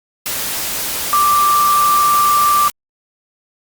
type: tone in noise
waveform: sine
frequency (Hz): 1176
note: D6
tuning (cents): +2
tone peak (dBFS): -10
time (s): 1.13-2.68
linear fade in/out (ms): 0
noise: white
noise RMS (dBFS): -21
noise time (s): 0.26-2.7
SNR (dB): +8
effects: Opus 48 kbps